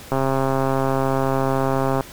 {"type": "click train", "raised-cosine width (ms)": 1, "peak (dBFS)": -7, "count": 254, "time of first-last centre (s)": [0.12, 2.008], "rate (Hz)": 134, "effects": ["pink hiss -40 dBFS RMS until 2.12 s"]}